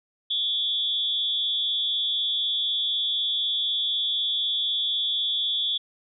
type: tone with amplitude modulation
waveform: sine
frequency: 3440 Hz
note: A7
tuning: 40 cents flat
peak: -19 dBFS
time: 0.3-5.78 s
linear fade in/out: 10 ms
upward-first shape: sine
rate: 244 Hz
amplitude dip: 85%
effects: none